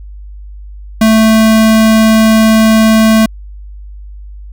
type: tone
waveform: square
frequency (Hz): 220.6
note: A3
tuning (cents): +5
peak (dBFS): -5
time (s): 1.01-3.26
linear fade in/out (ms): 5
effects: added 50 Hz sine -26 dBFS peak until 4.52 s